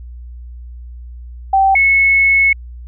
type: tone pair in turn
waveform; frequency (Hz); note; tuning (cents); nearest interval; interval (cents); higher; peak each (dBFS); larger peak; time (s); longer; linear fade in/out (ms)
sine; 776 / 2195; G5 / C#7; -18 / -18; octave + tritone; 1800; second; -8; neither; 1.53-1.75 / 1.75-2.53; second; 5
effects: added 60 Hz sine -29 dBFS peak until 2.87 s